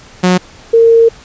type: tone pair in turn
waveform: sawtooth / sine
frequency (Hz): 181.9 / 458.4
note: F#3 / A#4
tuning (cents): -29 / -29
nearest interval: octave + major third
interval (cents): 1600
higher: second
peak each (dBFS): -3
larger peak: neither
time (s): 0.23-0.38 / 0.73-1.09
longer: second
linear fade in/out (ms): 10
effects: pink hiss -38 dBFS RMS until 1.24 s + resampled to 16000 Hz